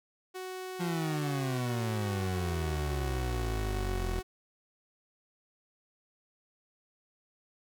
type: tone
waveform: sawtooth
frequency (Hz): 371.4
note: F#4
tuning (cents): +7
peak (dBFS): -34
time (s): 0.34-4.23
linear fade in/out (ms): 20
type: exponential sweep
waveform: 30% pulse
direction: down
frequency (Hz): 177.5 to 41.2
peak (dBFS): -28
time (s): 0.79-4.21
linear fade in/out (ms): 20
effects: none